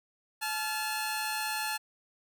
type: tone cluster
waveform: 20% pulse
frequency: 862 / 1387 / 4278 Hz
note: A5 / F6 / C8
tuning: -36 / -12 / +38 cents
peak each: -28 / -34 / -32 dBFS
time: 0.41-1.78 s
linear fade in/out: 20 ms
effects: none